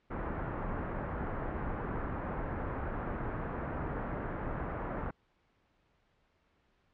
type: low-pass noise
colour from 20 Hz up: pink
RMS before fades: -37 dBFS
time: 0.1-5.11 s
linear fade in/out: 10 ms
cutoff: 1600 Hz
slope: 24 dB/octave
effects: pink hiss -72 dBFS RMS until 6.93 s + low-pass 3000 Hz 12 dB/octave